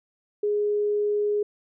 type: tone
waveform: sine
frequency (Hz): 415.3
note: G#4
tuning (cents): 0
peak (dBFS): -21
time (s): 0.43-1.43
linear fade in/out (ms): 5
effects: none